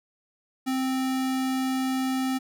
square tone, 261.6 Hz, C4, in tune, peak -25 dBFS, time 0.66-2.39 s, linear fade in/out 20 ms, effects none

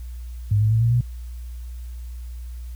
sine tone with pitch steps, 103.83 / 107.93 / 112.19 / 116.61 / 121.21 Hz, G#2 / A2 / A2 / A#2 / B2, 0 / -33 / +34 / +1 / -32 cents, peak -15 dBFS, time 0.51-1.01 s, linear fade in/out 5 ms, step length 100 ms, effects added 60 Hz sine -31 dBFS peak until 2.75 s + white hiss -55 dBFS RMS until 2.75 s

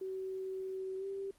sine tone with pitch glide, 379.3 to 391.5 Hz, F#4 to G4, +43 to -2 cents, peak -37 dBFS, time 0.01-1.31 s, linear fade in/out 5 ms, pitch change +55 cents, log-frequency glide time 0.98-1.05 s, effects pink hiss -67 dBFS RMS until 1.38 s + Opus 24 kbps

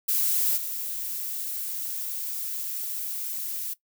violet noise with level steps, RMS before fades -24 / -32 dBFS, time 0.08-3.74 s, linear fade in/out 10 ms, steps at 0.56 s, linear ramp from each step 20 ms, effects noise-tail reverb RT60 0.1 s tail -18 dB re dry

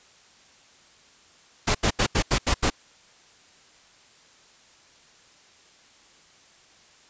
pink noise bursts, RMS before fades -21 dBFS, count 7, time 1.67-2.702 s, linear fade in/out 10 ms, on 78 ms, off 81 ms, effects white hiss -55 dBFS RMS until 7.09 s + resampled to 16000 Hz

